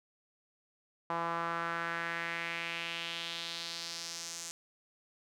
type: tone with band-pass filter sweep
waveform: sawtooth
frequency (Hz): 168.2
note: E3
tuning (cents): +35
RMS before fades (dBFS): -38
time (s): 1.1-4.51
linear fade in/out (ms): 0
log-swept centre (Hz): 1000 to 6900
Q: 2.6
effects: none